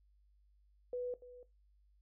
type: tone with echo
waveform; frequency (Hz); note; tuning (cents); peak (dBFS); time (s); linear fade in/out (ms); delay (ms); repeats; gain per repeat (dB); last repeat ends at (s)
sine; 493.9; B4; 0; -36; 0.93-1.14; 2; 290; 1; -15; 1.43
effects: noise-tail reverb RT60 0.2 s tail -17 dB re dry + added 50 Hz sine -66 dBFS peak until 2.01 s